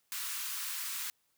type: high-pass noise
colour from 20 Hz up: white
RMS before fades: -38 dBFS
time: 0.12-1.1 s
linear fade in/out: 0 ms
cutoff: 1000 Hz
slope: 48 dB/octave
effects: white hiss -75 dBFS RMS until 1.37 s